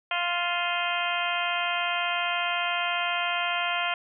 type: harmonic tone with a mistuned harmonic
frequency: 349.2 Hz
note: F4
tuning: in tune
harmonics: 2 / 3 / 4 / 5 / 6 / 7 / 8 / 9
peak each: -31 / -33 / -32 / -37 / -34 / -33 / -35 / -34 dBFS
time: 0.11-3.94 s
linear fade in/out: 2 ms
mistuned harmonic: 7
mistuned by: +47 cents
effects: none